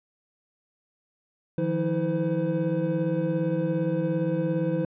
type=tone cluster; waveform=triangle; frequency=156.1 / 173.5 / 322.7 / 509 Hz; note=D#3 / F3 / E4 / C5; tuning=+6 / -11 / -37 / -48 cents; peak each=-27 dBFS; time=1.58-4.85 s; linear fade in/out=2 ms; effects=resampled to 8000 Hz